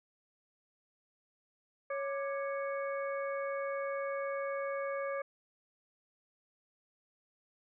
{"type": "harmonic tone with a mistuned harmonic", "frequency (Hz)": 554, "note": "C#5", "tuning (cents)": -1, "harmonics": [1, 2, 3, 4], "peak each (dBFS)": [-35, -41, -45, -47], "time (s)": [1.9, 5.22], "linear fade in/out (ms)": 5, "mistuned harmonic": 2, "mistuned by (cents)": 110, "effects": []}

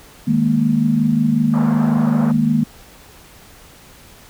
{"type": "chord", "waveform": "sine", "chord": "D# suspended fourth", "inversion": "none", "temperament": "equal", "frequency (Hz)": [155.56, 207.7, 233.1], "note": ["D#3", "G#3", "A#3"], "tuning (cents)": [0, 0, 0], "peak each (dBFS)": [-19, -19, -15], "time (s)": [0.27, 2.64], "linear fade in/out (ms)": 10}
{"type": "band-pass noise", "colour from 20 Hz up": "pink", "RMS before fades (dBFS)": -29, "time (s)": [1.53, 2.32], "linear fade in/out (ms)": 10, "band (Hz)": [470, 1300], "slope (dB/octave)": 24}
{"effects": ["pink hiss -44 dBFS RMS until 4.29 s"]}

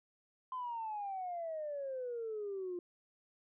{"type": "exponential sweep", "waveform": "sine", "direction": "down", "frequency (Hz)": [1037, 348.4], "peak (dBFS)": -37, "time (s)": [0.52, 2.79], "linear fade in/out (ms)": 2, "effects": ["tanh soft clip ceiling -33 dBFS"]}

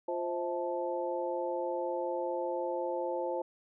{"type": "harmonic tone with a mistuned harmonic", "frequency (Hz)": 174.61, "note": "F3", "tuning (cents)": 0, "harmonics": [2, 3, 4, 5], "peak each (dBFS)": [-37, -34, -41, -38], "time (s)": [0.08, 3.42], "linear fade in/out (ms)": 5, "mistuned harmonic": 4, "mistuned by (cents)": -130, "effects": []}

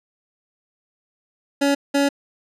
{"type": "tone bursts at uneven times", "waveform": "25% pulse", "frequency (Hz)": 281.3, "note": "C#4", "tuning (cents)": 26, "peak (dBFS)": -12, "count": 2, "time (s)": [[1.61, 1.75], [1.94, 2.09]], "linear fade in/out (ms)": 10, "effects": ["low-pass 10000 Hz 12 dB/octave"]}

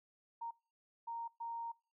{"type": "tone bursts at uneven times", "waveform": "sine", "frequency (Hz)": 928, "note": "A#5", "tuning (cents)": -8, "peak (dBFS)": -40, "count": 3, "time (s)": [[0.41, 0.51], [1.07, 1.28], [1.4, 1.72]], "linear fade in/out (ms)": 10, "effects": ["noise-tail reverb RT60 0.4 s tail -26 dB re dry"]}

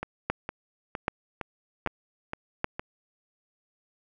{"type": "two click trains", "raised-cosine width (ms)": 0.5, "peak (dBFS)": [-17, -10], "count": [7, 4], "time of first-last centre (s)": [[0.03, 2.795], [0.3, 2.644]], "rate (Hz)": [2.17, 1.28], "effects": []}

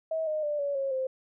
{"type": "tone with pitch steps", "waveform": "sine", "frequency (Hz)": [642, 616.2, 591.4, 567.7, 544.9, 523], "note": ["E5", "D#5", "D5", "C#5", "C#5", "C5"], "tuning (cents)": [-46, -17, 12, 41, -30, -1], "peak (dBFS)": -27, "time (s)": [0.11, 1.07], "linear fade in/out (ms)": 5, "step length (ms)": 160, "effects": []}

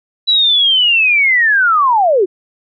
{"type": "linear sweep", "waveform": "sine", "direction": "down", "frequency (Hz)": [3963, 340.3], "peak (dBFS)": -8, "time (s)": [0.27, 2.26], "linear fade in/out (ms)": 20, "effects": []}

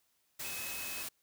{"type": "tone in noise", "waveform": "sine", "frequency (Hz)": 2568, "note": "E7", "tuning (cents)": -46, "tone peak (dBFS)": -44, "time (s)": [0.44, 1.03], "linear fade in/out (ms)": 10, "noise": "white", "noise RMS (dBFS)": -41, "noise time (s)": [0.39, 1.09], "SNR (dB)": -6, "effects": ["white hiss -75 dBFS RMS until 1.22 s"]}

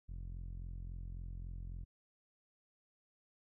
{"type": "tone with low-pass filter", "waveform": "sawtooth", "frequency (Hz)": 43.65, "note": "F1", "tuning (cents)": 0, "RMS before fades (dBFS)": -45, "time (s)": [0.08, 1.85], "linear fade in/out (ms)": 20, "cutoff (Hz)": 130, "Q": 0.82, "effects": []}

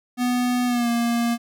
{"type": "tone with pitch glide", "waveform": "square", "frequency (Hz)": [246.9, 235.2], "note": ["B3", "A#3"], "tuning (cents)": [0, 16], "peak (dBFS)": -20, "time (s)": [0.17, 1.38], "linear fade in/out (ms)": 50, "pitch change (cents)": -84, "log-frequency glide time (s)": [0.66, 0.89], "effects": []}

